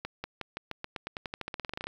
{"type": "accelerating click train", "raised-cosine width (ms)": 0.3, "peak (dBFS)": -19, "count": 22, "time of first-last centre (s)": [0.05, 1.87], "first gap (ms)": 190, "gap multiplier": 0.91, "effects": ["9-bit"]}